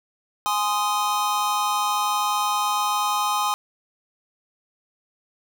square chord, Ab major, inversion none, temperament just, 830.6 / 1038.3 / 1245.9 Hz, Ab5 / C6 / Eb6, 0 / -14 / +2 cents, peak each -26 dBFS, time 0.46-3.54 s, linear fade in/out 0 ms, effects none

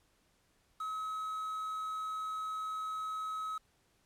triangle tone with quantisation, 1281 Hz, E6, 50 cents flat, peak -34 dBFS, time 0.8-3.58 s, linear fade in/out 5 ms, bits 9, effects pink hiss -72 dBFS RMS until 4.05 s + low-pass 12000 Hz 12 dB/octave

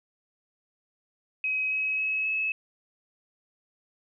sine tone with pitch steps, 2538 / 2554 / 2570 / 2587 Hz, D#7 / D#7 / E7 / E7, +34 / +45 / -45 / -33 cents, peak -25 dBFS, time 1.44-2.52 s, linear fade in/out 2 ms, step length 270 ms, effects none

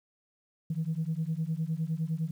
sine beating tone pair, 155.9 / 165.7 Hz, D#3 / E3, +4 / +9 cents, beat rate 9.8 Hz, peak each -31 dBFS, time 0.7-2.31 s, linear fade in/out 5 ms, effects tanh soft clip ceiling -23 dBFS + 10-bit

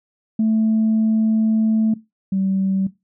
sine tone pair in turn, 220 / 192.21 Hz, A3 / G3, 0 / -34 cents, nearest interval major second, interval 234 cents, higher first, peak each -13 / -16 dBFS, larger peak first, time 0.39-1.94 / 2.32-2.87 s, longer first, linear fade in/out 5 ms, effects noise-tail reverb RT60 0.2 s tail -17 dB re dry + tanh soft clip ceiling -11 dBFS

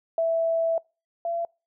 sine tone pair in turn, 659.3 / 678.2 Hz, E5 / E5, 0 / +49 cents, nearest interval unison, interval 49 cents, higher second, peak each -20 / -25 dBFS, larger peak first, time 0.18-0.78 / 1.25-1.45 s, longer first, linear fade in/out 2 ms, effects noise-tail reverb RT60 0.3 s tail -26 dB re dry

